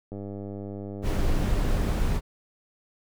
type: click train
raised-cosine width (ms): 2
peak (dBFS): -24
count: 187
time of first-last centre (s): 0.12-1.98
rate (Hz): 100
type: noise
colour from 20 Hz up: brown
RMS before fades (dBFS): -24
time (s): 1.02-2.21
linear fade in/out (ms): 50
effects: none

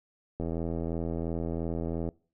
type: click train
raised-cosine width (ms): 2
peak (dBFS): -20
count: 141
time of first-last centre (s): 0.4-2.089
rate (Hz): 82.9
effects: noise-tail reverb RT60 0.4 s tail -23 dB re dry

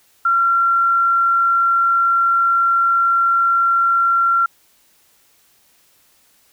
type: tone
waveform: sine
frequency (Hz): 1369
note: F6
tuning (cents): -35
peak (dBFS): -12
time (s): 0.25-4.46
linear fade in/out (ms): 5
effects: white hiss -56 dBFS RMS until 6.52 s

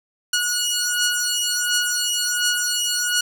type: beating tone pair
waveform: 10% pulse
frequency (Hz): 1452 / 1453.4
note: F#6 / F#6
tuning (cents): -33 / -31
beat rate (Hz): 1.4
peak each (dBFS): -14 / -14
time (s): 0.33-3.21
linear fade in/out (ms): 5
effects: none

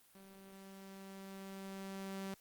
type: tone with level ramp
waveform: sawtooth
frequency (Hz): 193.8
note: G3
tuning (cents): -20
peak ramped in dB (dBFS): -52 to -37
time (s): 0.15-2.34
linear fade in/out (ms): 0
effects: white hiss -67 dBFS RMS until 2.4 s + Opus 32 kbps

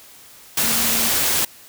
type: tone in noise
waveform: sine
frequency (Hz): 228.5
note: A#3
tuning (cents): -34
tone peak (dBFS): -30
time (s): 0.63-1.09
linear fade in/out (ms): 5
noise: white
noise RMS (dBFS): -19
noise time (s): 0.57-1.45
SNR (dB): -14
effects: white hiss -45 dBFS RMS until 1.68 s

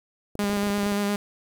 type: clicks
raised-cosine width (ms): 2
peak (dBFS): -23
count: 12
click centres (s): 0.354 / 0.44 / 0.497 / 0.532 / 0.57 / 0.633 / 0.67 / 0.702 / 0.781 / 0.833 / 0.864 / 0.921
type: tone with vibrato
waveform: sawtooth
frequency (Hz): 203.4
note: G#3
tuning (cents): -36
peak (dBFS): -19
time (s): 0.39-1.16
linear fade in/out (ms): 2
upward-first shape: square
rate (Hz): 8.6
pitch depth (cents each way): 15
effects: 8-bit

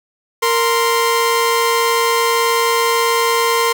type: tone pair together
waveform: sawtooth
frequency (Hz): 463.3 / 1044.9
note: A#4 / C6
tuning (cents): -11 / -3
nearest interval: octave + major second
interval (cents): 1408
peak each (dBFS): -12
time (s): 0.42-3.73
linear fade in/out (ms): 10
effects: none

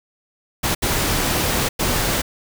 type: noise bursts at uneven times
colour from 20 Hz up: pink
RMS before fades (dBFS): -20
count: 3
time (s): 0.63-0.75 / 0.82-1.69 / 1.79-2.22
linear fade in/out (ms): 10
effects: none

